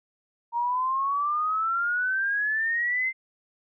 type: exponential sweep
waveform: sine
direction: up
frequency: 932.3 to 2093 Hz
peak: -23 dBFS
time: 0.52-3.13 s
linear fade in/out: 50 ms
effects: none